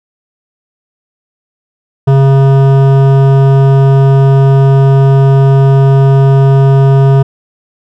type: tone with hard clipping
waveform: sine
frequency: 136.1 Hz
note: C#3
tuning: 31 cents flat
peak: -5 dBFS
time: 2.07-7.23 s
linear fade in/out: 10 ms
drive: 14 dB
effects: none